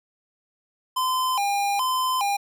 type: tone with vibrato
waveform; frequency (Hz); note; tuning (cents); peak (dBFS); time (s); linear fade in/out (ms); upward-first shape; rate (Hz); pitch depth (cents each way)
square; 909; A#5; -44; -22; 0.96-2.37; 10; square; 1.2; 210
effects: none